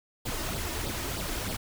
pink noise with flanger, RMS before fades -33 dBFS, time 0.25-1.57 s, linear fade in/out 10 ms, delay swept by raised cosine 0.22 to 3.32 ms, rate 3.2 Hz, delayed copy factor +0.65, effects none

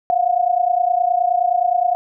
sine tone pair together, 698.5 / 728.1 Hz, F5 / F#5, 0 / -28 cents, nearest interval minor second, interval 72 cents, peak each -17 dBFS, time 0.1-1.95 s, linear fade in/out 0 ms, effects none

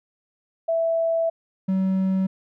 sine / triangle tone pair in turn, 660 / 189.86 Hz, E5 / F#3, +2 / +45 cents, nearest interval octave + minor seventh, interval 2157 cents, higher first, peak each -19 / -17 dBFS, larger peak second, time 0.68-1.3 / 1.68-2.27 s, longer first, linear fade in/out 10 ms, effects none

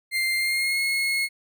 35% pulse tone with pitch glide, 2098 to 2168 Hz, C7 to C#7, +4 to -39 cents, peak -20 dBFS, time 0.11-1.29 s, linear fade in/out 50 ms, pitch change +57 cents, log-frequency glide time 0.37-0.8 s, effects none

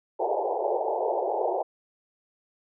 white band-pass noise, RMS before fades -27 dBFS, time 0.19-1.63 s, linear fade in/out 10 ms, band 360 to 890 Hz, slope 96 dB/octave, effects none

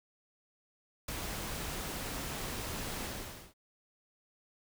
pink noise with ADSR envelope, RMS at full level -36 dBFS, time 1.08-3.54 s, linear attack 6 ms, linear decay 6 ms, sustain -3 dB, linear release 500 ms, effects none

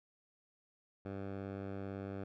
10% pulse tone with low-pass filter, 98 Hz, G2, in tune, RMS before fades -43 dBFS, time 1.05-2.24 s, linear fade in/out 5 ms, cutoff 1600 Hz, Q 0.51, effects none

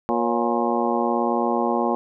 harmonic tone with a mistuned harmonic, 118.6 Hz, A#2, 30 cents sharp, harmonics 2 / 3 / 4 / 5 / 6 / 7 / 8 / 9, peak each -25 / -26 / -28 / -28 / -28 / -26 / -32 / -29 dBFS, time 0.09-1.95 s, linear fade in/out 0 ms, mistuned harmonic 5, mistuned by -92 cents, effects none

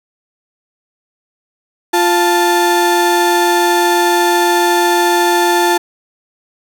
35% pulse tone pair together, 349.2 / 880 Hz, F4 / A5, 0 / 0 cents, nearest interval octave + major third, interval 1600 cents, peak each -11 dBFS, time 1.93-5.78 s, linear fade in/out 10 ms, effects none

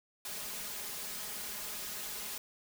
white noise with comb filter, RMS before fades -41 dBFS, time 0.25-2.38 s, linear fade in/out 2 ms, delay 4.8 ms, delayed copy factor +0.7, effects none

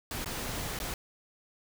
pink noise with dropouts, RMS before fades -36 dBFS, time 0.11-0.94 s, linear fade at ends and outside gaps 1 ms, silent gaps 0.245-0.259 / 0.789-0.8 s, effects none

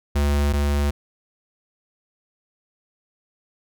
square tone pair in turn, 72 / 72 Hz, D2 / D2, -34 / -34 cents, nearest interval unison, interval 0 cents, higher neither, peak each -18 / -19 dBFS, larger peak first, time 0.15-0.53 / 0.53-0.91 s, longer neither, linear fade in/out 10 ms, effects none

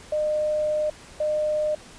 sine tone pair in turn, 608 / 608 Hz, D#5 / D#5, -40 / -40 cents, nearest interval unison, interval 0 cents, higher neither, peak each -21 dBFS, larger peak neither, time 0.12-0.9 / 1.2-1.75 s, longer first, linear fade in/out 5 ms, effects pink hiss -46 dBFS RMS until 1.98 s + resampled to 22050 Hz

